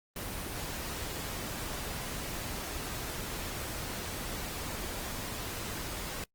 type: noise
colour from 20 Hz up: pink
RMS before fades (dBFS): -38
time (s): 0.16-6.24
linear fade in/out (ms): 2
effects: noise-tail reverb RT60 0.1 s tail -25 dB re dry + Opus 24 kbps